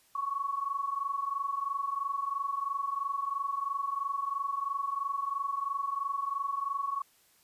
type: tone pair together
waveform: sine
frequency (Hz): 1097 / 1120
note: C#6 / C#6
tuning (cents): -18 / +18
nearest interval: unison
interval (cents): 36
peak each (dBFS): -35 / -32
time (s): 0.15-7.02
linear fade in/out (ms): 5
effects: white hiss -65 dBFS RMS until 7.43 s + resampled to 32000 Hz